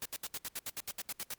white noise bursts, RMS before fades -39 dBFS, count 13, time 0.02-1.338 s, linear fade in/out 0 ms, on 34 ms, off 73 ms, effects pink hiss -69 dBFS RMS until 1.38 s + MP3 96 kbps

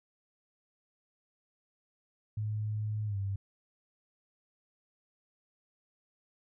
sine tone with pitch glide, 106.8 to 98.5 Hz, G#2 to G2, +49 to +9 cents, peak -31 dBFS, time 2.37-3.36 s, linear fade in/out 5 ms, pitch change -140 cents, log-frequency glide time 3.06-3.17 s, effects none

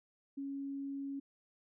sine tone, 276.8 Hz, C#4, 2 cents flat, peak -38 dBFS, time 0.37-1.2 s, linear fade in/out 10 ms, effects none

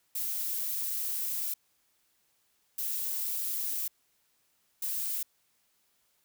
violet noise bursts at uneven times, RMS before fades -33 dBFS, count 3, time 0.15-1.54 / 2.78-3.88 / 4.82-5.23 s, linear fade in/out 5 ms, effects white hiss -72 dBFS RMS until 6.24 s

